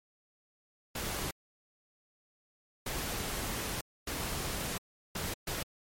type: noise bursts at uneven times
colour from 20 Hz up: pink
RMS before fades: -36 dBFS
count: 5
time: 0.95-1.31 / 2.86-3.81 / 4.07-4.78 / 5.15-5.34 / 5.47-5.63 s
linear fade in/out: 5 ms
effects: MP3 64 kbps